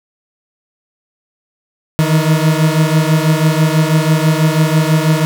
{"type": "beating tone pair", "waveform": "40% pulse", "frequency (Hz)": [154.8, 160.9], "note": ["D#3", "E3"], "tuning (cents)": [-9, -42], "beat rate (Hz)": 6.1, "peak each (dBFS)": [-11, -13], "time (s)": [1.99, 5.25], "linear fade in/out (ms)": 0, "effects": []}